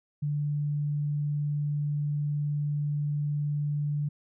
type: tone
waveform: sine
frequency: 146.83 Hz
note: D3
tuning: in tune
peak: -26 dBFS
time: 0.22-4.09 s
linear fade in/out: 10 ms
effects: none